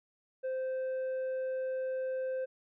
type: tone with tanh clipping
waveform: sine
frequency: 520 Hz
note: C5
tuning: 11 cents flat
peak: -33 dBFS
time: 0.43-2.46 s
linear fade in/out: 20 ms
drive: 4 dB
effects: none